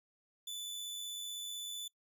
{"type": "tone with amplitude modulation", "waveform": "sawtooth", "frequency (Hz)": 3490, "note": "A7", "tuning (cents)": -15, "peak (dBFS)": -36, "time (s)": [0.47, 1.88], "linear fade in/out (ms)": 5, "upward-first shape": "sine", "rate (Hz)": 95.9, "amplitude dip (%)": 30, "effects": ["noise-tail reverb RT60 0.1 s tail -22 dB re dry"]}